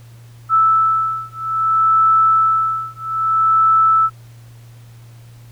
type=beating tone pair; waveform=sine; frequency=1315 / 1315.61 Hz; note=E6 / E6; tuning=-5 / -4 cents; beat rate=0.61 Hz; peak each=-15 dBFS; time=0.49-4.1 s; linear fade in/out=50 ms; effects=added 117 Hz sine -38 dBFS peak until 5.51 s + pink hiss -51 dBFS RMS until 5.51 s